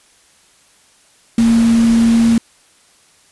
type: tone in noise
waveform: sine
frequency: 230 Hz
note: A#3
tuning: 23 cents flat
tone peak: -8 dBFS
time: 1.38-2.38 s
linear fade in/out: 2 ms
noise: pink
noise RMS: -26 dBFS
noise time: 1.38-2.38 s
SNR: +15 dB
effects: white hiss -51 dBFS RMS until 3.31 s + resampled to 24000 Hz